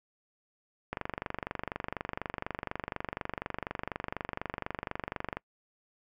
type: click train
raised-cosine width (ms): 0.5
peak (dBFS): -18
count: 108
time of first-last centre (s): 0.93-5.37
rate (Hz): 24.1
effects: noise-tail reverb RT60 0.1 s tail -26 dB re dry